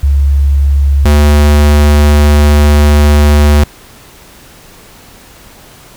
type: tone pair in turn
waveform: sine / square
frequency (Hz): 70 / 73.74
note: C#2 / D2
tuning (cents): +18 / +8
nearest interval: minor second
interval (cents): 90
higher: second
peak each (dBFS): -5 / -4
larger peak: second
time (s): 0.03-1.05 / 1.05-3.64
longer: second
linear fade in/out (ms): 5
effects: pink hiss -37 dBFS RMS until 5.96 s